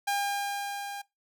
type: tone with level ramp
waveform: sawtooth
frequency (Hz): 805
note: G5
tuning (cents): +46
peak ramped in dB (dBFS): -22 to -33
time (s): 0.07-1.02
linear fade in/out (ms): 10
effects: noise-tail reverb RT60 0.2 s tail -22 dB re dry